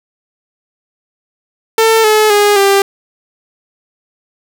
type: tone with pitch steps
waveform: sawtooth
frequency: 447.4 / 429.4 / 412.2 / 395.6 Hz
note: A4 / A4 / G#4 / G4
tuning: +29 / -42 / -13 / +16 cents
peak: -3 dBFS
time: 1.78-2.82 s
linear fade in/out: 2 ms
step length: 260 ms
effects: none